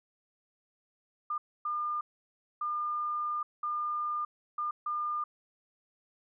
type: tone bursts at uneven times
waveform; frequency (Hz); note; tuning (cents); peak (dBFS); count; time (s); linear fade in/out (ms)
sine; 1206; D6; +46; -30; 6; 1.3-1.38 / 1.65-2.01 / 2.61-3.43 / 3.63-4.25 / 4.58-4.71 / 4.86-5.24; 5
effects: none